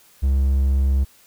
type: tone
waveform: triangle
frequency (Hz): 67.6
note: C#2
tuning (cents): -43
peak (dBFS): -13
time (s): 0.22-1.05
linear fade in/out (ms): 20
effects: white hiss -53 dBFS RMS until 1.26 s